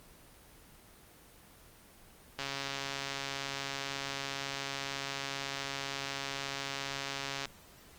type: click train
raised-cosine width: 0.2 ms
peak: -19 dBFS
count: 700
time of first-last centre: 2.39-7.455 s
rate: 138 Hz
effects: pink hiss -57 dBFS RMS until 7.98 s + Opus 24 kbps